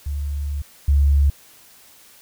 sine tone pair in turn, 71.9 / 70.75 Hz, D2 / C#2, -36 / +36 cents, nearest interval unison, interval 28 cents, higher first, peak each -22 / -12 dBFS, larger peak second, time 0.06-0.62 / 0.88-1.3 s, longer first, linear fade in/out 5 ms, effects white hiss -49 dBFS RMS until 2.21 s

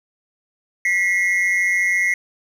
triangle tone pair together, 1955 / 2141 Hz, B6 / C7, -18 / +39 cents, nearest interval major second, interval 157 cents, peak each -17 dBFS, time 0.85-2.14 s, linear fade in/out 2 ms, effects none

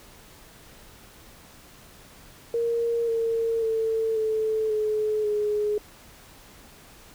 sine tone with pitch steps, 466.2 / 456.3 / 446.7 / 437.2 / 428 / 419 Hz, A#4 / A#4 / A4 / A4 / A4 / G#4, 0 / -37 / +26 / -11 / -48 / +15 cents, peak -22 dBFS, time 2.54-5.78 s, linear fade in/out 2 ms, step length 540 ms, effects pink hiss -50 dBFS RMS until 7.14 s

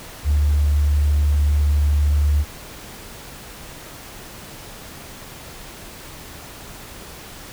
sine tone, 73.42 Hz, D2, in tune, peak -13 dBFS, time 0.24-2.45 s, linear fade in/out 50 ms, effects tanh soft clip ceiling -9 dBFS + pink hiss -38 dBFS RMS until 7.52 s

